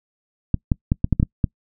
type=clicks; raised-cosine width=5 ms; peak=-4 dBFS; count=8; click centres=0.543 / 0.718 / 0.919 / 1.044 / 1.127 / 1.199 / 1.229 / 1.442 s; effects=noise-tail reverb RT60 0.1 s tail -26 dB re dry